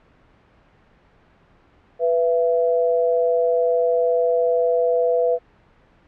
sine tone pair together, 493.9 / 671.6 Hz, B4 / E5, 0 / +32 cents, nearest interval perfect fourth, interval 532 cents, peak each -17 / -21 dBFS, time 1.99-5.39 s, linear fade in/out 50 ms, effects pink hiss -55 dBFS RMS until 6.07 s + low-pass 2000 Hz 12 dB/octave

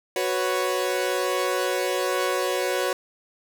sawtooth chord, F# suspended fourth, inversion none, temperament equal, 370 / 493.9 / 554.4 Hz, F#4 / B4 / C#5, 0 / 0 / 0 cents, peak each -23 / -24 / -23 dBFS, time 0.16-2.93 s, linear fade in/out 2 ms, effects none

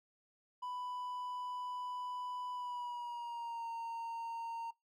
triangle tone with pitch glide, 993 to 921.2 Hz, B5 to A#5, +9 to -21 cents, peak -38 dBFS, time 0.62-4.71 s, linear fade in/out 10 ms, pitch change -130 cents, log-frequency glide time 2.53-3.68 s, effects noise-tail reverb RT60 0.2 s tail -22 dB re dry

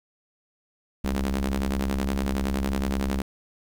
sawtooth ring-modulated tone, 68.2 Hz, C#2, 28 cents flat, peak -17 dBFS, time 1.04-3.22 s, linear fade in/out 5 ms, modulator 131 Hz, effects 9-bit

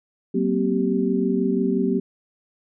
sine tone cluster, 189.2 / 233.9 / 259.8 / 388.4 Hz, F#3 / A#3 / C4 / G4, +39 / +6 / -12 / -16 cents, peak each -24 dBFS, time 0.34-2 s, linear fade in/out 10 ms, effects none

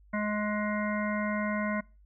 harmonic tone, 210 Hz, G#3, 19 cents sharp, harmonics 1 / 3 / 5 / 7 / 9 / 10, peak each -30 / -35 / -37 / -38 / -40 / -40 dBFS, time 0.13-1.81 s, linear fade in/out 10 ms, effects noise-tail reverb RT60 0.3 s tail -24 dB re dry + added 50 Hz sine -55 dBFS peak until 2.05 s

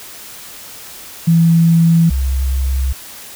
sine tone pair in turn, 166.1 / 65.92 Hz, E3 / C2, +13 / +14 cents, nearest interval octave + major third, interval 1599 cents, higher first, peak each -7 / -13 dBFS, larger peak first, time 1.27-2.1 / 2.1-2.93 s, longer neither, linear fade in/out 10 ms, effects white hiss -34 dBFS RMS until 3.35 s

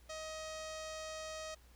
sawtooth tone with low-pass filter, 630 Hz, D#5, 21 cents sharp, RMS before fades -45 dBFS, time 0.09-1.55 s, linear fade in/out 10 ms, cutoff 6400 Hz, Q 2.4, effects added 60 Hz sine -60 dBFS peak until 1.75 s + pink hiss -67 dBFS RMS until 1.75 s

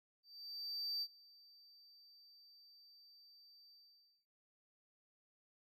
triangle tone with ADSR envelope, 4650 Hz, D8, 18 cents flat, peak -36 dBFS, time 0.23-4.26 s, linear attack 790 ms, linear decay 54 ms, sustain -24 dB, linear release 540 ms, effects none

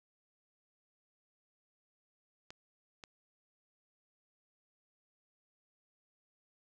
clicks, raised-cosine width 0.2 ms, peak -30 dBFS, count 2, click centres 2.505 / 3.038 s, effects none

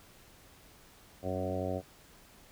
harmonic tone with a mistuned harmonic, 92.8 Hz, F#2, 6 cents sharp, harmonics 1 / 2 / 3 / 4 / 5 / 6 / 7 / 8, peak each -38 / -41 / -40 / -42 / -41 / -38 / -40 / -43 dBFS, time 1.22-1.82 s, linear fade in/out 50 ms, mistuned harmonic 2, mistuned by +19 cents, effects pink hiss -58 dBFS RMS until 2.51 s

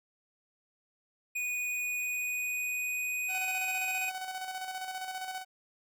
square tone with pitch glide, 2472 to 2492 Hz, D#7 to D#7, -12 to +2 cents, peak -32 dBFS, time 1.35-4.1 s, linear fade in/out 10 ms, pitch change +14 cents, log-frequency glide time 1.64-3.36 s
sawtooth tone with tremolo, 750 Hz, F#5, 23 cents sharp, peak -31 dBFS, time 3.28-5.45 s, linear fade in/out 50 ms, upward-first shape square, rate 15 Hz, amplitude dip 45%
effects none

